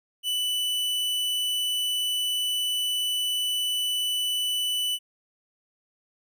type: tone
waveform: 45% pulse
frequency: 2981 Hz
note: F#7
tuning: 12 cents sharp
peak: -24 dBFS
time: 0.23-4.99 s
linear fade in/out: 50 ms
effects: none